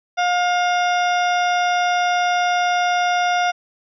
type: harmonic tone with a mistuned harmonic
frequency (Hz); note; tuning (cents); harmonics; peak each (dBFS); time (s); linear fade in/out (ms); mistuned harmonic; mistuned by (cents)
712; F5; +33; 1 / 2 / 3 / 4 / 5 / 7 / 8; -17 / -23 / -28 / -31 / -31 / -38 / -35; 0.17-3.52; 20; 4; -32
effects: none